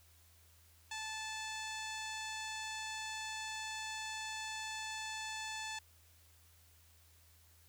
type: tone with low-pass filter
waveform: 15% pulse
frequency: 874 Hz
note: A5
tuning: 12 cents flat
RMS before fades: -43 dBFS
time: 0.91-5.79 s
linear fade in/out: 5 ms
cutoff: 6300 Hz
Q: 8.2
effects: added 82 Hz sine -65 dBFS peak until 7.68 s + white hiss -67 dBFS RMS until 7.68 s